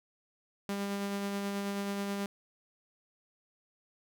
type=tone with tremolo; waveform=sawtooth; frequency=200 Hz; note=G3; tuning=35 cents sharp; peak=-28 dBFS; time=0.69-2.26 s; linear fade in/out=0 ms; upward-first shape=sine; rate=9.3 Hz; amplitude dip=25%; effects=none